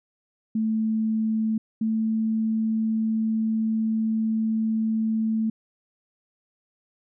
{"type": "tone pair in turn", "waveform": "sine", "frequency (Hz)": [220, 221.1], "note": ["A3", "A3"], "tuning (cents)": [0, 9], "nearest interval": "unison", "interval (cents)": 9, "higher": "second", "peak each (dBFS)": -21, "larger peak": "neither", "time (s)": [[0.55, 1.58], [1.81, 5.5]], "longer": "second", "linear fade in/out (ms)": 5, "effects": []}